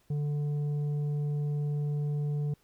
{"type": "tone with tanh clipping", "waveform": "sine", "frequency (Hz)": 146.83, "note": "D3", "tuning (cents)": 0, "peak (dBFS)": -29, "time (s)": [0.1, 2.54], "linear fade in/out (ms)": 5, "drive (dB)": 6, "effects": ["pink hiss -68 dBFS RMS until 2.63 s"]}